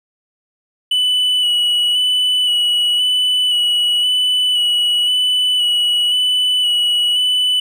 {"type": "tone with vibrato", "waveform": "triangle", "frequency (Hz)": 2960, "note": "F#7", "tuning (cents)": 0, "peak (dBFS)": -11, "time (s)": [0.91, 7.6], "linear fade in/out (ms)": 5, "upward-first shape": "square", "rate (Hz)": 0.96, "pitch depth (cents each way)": 17, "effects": []}